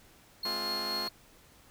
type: tone with tremolo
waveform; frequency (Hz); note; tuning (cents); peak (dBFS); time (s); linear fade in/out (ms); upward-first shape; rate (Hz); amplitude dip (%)
triangle; 4300; C8; +47; -30; 0.43-1.09; 5; triangle; 4.3; 35
type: chord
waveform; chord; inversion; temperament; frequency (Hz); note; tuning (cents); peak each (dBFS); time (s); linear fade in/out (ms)
10% pulse; F minor; first; just; 209.5 / 261.9 / 349.2; Ab3 / C4 / F4; +15 / +2 / 0; -33 / -36 / -32; 0.45-1.08; 2
effects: pink hiss -59 dBFS RMS until 1.7 s